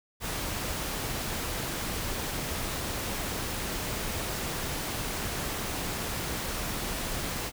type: noise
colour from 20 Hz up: pink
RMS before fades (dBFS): -33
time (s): 0.2-7.52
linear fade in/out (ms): 50
effects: none